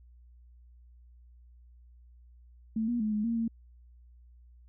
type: tone with pitch steps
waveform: sine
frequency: 221.5 / 239.5 / 214.6 / 211 / 231.4 / 228.1 Hz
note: A3 / A#3 / A3 / G#3 / A#3 / A#3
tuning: +12 / +47 / -43 / +28 / -13 / -37 cents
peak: -27 dBFS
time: 2.76-3.48 s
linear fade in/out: 5 ms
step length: 120 ms
effects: added 60 Hz sine -53 dBFS peak until 4.68 s